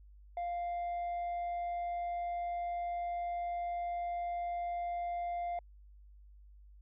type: tone with tanh clipping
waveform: sine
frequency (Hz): 698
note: F5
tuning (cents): -1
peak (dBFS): -35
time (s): 0.37-5.59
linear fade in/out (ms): 2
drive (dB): 3
effects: added 50 Hz sine -54 dBFS peak until 6.81 s